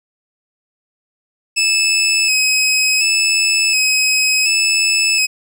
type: tone with vibrato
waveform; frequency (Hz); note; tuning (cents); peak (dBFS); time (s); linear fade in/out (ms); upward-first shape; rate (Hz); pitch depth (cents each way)
20% pulse; 2579; E7; -39; -7; 1.56-5.27; 20; square; 0.69; 26
effects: none